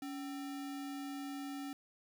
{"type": "tone with sample-and-hold", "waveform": "sine", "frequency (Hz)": 280.5, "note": "C#4", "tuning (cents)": 21, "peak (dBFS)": -40, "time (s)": [0.02, 1.73], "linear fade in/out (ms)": 2, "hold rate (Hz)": 1050, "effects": []}